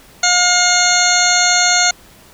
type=harmonic tone; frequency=714 Hz; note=F5; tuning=38 cents sharp; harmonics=1 / 2 / 3 / 4 / 5 / 6 / 8 / 9 / 10; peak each=-18 / -17 / -19 / -26 / -23 / -17 / -28 / -16 / -21 dBFS; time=0.23-1.91 s; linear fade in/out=5 ms; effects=pink hiss -44 dBFS RMS until 2.33 s